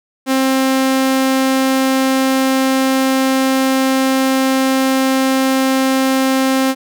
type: tone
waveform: sawtooth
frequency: 264.8 Hz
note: C4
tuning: 21 cents sharp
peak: -8 dBFS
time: 0.26-6.75 s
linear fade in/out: 50 ms
effects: none